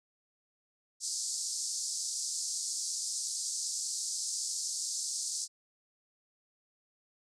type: band-pass noise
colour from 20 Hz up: white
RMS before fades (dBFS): -36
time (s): 1-5.48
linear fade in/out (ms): 50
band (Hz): 4600 to 8700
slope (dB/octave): 48
effects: none